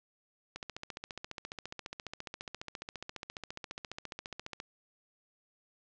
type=click train; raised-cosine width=0.2 ms; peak=-23 dBFS; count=60; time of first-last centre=0.56-4.601 s; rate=14.6 Hz; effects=low-pass 7000 Hz 12 dB/octave